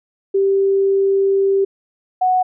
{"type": "tone pair in turn", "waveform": "sine", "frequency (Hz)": [391.4, 738.9], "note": ["G4", "F#5"], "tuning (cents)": [-3, -3], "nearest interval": "major seventh", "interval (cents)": 1100, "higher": "second", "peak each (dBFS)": -12, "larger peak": "neither", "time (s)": [[0.34, 1.65], [2.21, 2.43]], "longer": "first", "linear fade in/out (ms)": 10, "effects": []}